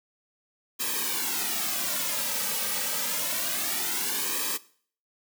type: noise with flanger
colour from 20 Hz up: white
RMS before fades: -29 dBFS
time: 0.79-4.58 s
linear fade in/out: 20 ms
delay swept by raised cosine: 1.4 to 2.9 ms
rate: 0.27 Hz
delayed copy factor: -0.9
effects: noise-tail reverb RT60 0.5 s tail -19 dB re dry + high-pass 200 Hz 12 dB/octave